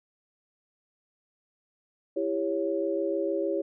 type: chord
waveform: sine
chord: C# diminished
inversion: first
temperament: just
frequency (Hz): 332.6 / 399.1 / 554.4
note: E4 / G4 / C#5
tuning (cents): +16 / +31 / 0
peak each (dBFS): -30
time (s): 2.16-3.62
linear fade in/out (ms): 10
effects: none